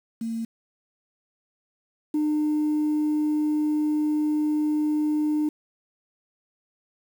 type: tone pair in turn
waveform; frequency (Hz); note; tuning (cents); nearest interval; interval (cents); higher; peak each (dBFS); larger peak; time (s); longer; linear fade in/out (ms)
sine; 227.4 / 302.5; A#3 / D#4; -43 / -49; perfect fourth; 494; second; -26 / -19; second; 0.21-0.45 / 2.14-5.49; second; 5
effects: tanh soft clip ceiling -18 dBFS + 8-bit